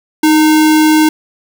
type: tone with sample-and-hold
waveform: sine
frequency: 311.1 Hz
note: D#4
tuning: in tune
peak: -5 dBFS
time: 0.23-1.09 s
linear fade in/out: 5 ms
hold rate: 1225 Hz
effects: none